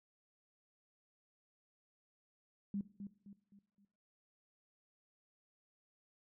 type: tone with echo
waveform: sine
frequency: 200.7 Hz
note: G3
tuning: 41 cents sharp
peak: -36 dBFS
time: 2.74-2.81 s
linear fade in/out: 2 ms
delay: 260 ms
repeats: 4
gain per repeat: -8 dB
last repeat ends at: 3.85 s
effects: noise-tail reverb RT60 0.7 s tail -17 dB re dry